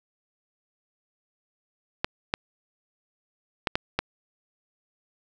clicks, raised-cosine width 0.3 ms, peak -7 dBFS, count 5, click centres 2.045 / 2.339 / 3.672 / 3.755 / 3.99 s, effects none

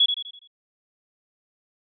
sine tone with echo, 3368 Hz, G#7, 24 cents sharp, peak -14 dBFS, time 0-0.06 s, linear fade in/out 5 ms, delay 83 ms, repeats 5, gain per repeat -7 dB, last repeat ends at 0.475 s, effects none

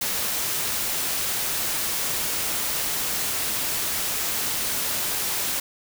white noise, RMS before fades -26 dBFS, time 0.01-5.6 s, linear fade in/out 5 ms, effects none

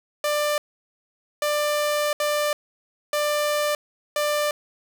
sawtooth tone bursts at uneven times, 593 Hz, D5, 17 cents sharp, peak -17 dBFS, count 5, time 0.24-0.58 / 1.42-2.13 / 2.2-2.53 / 3.13-3.75 / 4.16-4.51 s, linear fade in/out 2 ms, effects none

